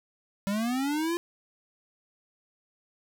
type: linear sweep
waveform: square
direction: up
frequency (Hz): 193.1 to 349.2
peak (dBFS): -27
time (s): 0.47-1.17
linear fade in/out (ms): 0
effects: none